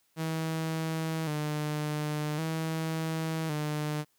sawtooth tone with vibrato, 155.56 Hz, D#3, in tune, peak -26 dBFS, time 0.16-4.05 s, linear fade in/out 50 ms, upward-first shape square, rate 0.45 Hz, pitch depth 56 cents each way, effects white hiss -71 dBFS RMS until 4.18 s

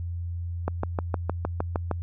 click train, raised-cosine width 1 ms, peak -12 dBFS, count 9, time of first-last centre 0.68-1.913 s, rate 6.49 Hz, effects added 86 Hz sine -29 dBFS peak until 2.02 s

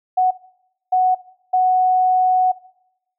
sine tone bursts at uneven times, 740 Hz, F#5, in tune, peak -12 dBFS, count 3, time 0.17-0.31 / 0.92-1.15 / 1.53-2.52 s, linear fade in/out 10 ms, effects noise-tail reverb RT60 0.8 s tail -19 dB re dry

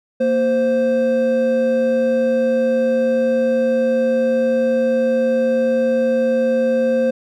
triangle tone pair together, 232.6 / 522.2 Hz, A#3 / C5, -4 / -3 cents, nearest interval octave + major second, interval 1401 cents, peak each -18 / -13 dBFS, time 0.2-7.11 s, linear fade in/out 10 ms, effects none

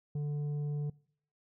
sine tone with tanh clipping, 146.83 Hz, D3, in tune, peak -33 dBFS, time 0.15-0.9 s, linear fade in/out 5 ms, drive 6 dB, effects noise-tail reverb RT60 0.6 s tail -24 dB re dry

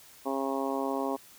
harmonic tone, 135.9 Hz, C#3, 34 cents flat, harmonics 2 / 3 / 4 / 5 / 6 / 7 / 8, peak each -33 / -35 / -36 / -37 / -38 / -38 / -39 dBFS, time 0.25-1.17 s, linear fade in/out 20 ms, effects white hiss -54 dBFS RMS until 1.38 s

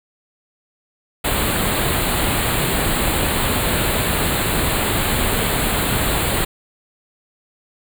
pink band-stop noise, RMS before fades -19 dBFS, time 1.24-6.45 s, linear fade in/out 10 ms, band 4400 to 7300 Hz, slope 96 dB/octave, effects none

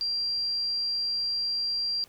sine tone, 4742 Hz, D8, 16 cents sharp, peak -26 dBFS, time 0.01-2.04 s, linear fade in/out 0 ms, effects pink hiss -57 dBFS RMS until 2.08 s

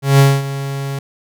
45% pulse tone with ADSR envelope, 138.1 Hz, C#3, 6 cents flat, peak -5 dBFS, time 0.02-0.99 s, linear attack 170 ms, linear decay 230 ms, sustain -15 dB, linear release 4 ms, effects none

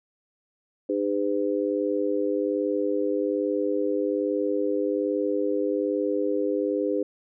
harmonic tone, 101.2 Hz, G#2, 44 cents flat, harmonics 3 / 4 / 5, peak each -27 / -27 / -27 dBFS, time 0.89-7.03 s, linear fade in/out 5 ms, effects none

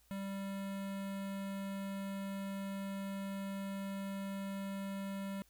square tone with notch filter, 196 Hz, G3, in tune, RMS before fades -41 dBFS, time 0.11-5.42 s, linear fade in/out 0 ms, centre 5500 Hz, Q 1.5, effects added 56 Hz sine -70 dBFS peak until 5.49 s + white hiss -70 dBFS RMS until 5.49 s

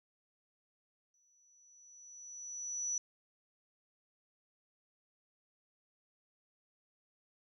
sine tone with exponential growth, 5920 Hz, F#8, in tune, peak -32 dBFS, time 1.14-2.98 s, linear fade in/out 2 ms, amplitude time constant 400 ms, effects none

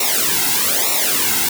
white noise with flanger, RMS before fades -17 dBFS, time 0-1.49 s, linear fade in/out 5 ms, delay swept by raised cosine 0.62 to 1.72 ms, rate 1.1 Hz, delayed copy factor -0.95, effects none

